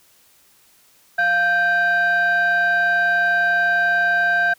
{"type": "tone pair together", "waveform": "sine", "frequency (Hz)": [698.5, 1567.1], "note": ["F5", "G6"], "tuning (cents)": [0, -1], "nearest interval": "octave + major second", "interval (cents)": 1399, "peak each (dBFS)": [-19, -14], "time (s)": [1.18, 4.54], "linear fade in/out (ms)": 10, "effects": ["tanh soft clip ceiling -12 dBFS", "white hiss -55 dBFS RMS until 4.58 s"]}